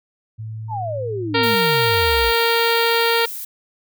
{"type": "tone", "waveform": "sine", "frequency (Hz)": 110, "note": "A2", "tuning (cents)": 0, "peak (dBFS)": -27, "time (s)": [0.38, 1.56], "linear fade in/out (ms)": 20}
{"type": "exponential sweep", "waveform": "sine", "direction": "down", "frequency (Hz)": [933, 50.9], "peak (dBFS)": -23, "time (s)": [0.68, 2.33], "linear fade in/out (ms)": 50}
{"type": "harmonic tone", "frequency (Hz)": 462.9, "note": "A#4", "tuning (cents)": -12, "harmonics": [1, 2, 3, 4, 5, 6, 7, 8, 9, 10], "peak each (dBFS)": [-19, -22, -24, -25, -26, -27, -27, -28, -29, -29], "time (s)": [1.34, 3.26], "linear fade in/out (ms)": 10}
{"type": "noise", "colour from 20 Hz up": "violet", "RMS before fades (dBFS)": -30, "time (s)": [1.43, 3.45], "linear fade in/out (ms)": 5}
{"effects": []}